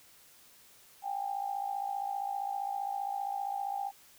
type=tone with amplitude modulation; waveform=sine; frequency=797 Hz; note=G5; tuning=28 cents sharp; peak=-29 dBFS; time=1.02-3.92 s; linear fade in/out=50 ms; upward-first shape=sine; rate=55.2 Hz; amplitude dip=75%; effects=white hiss -59 dBFS RMS until 4.18 s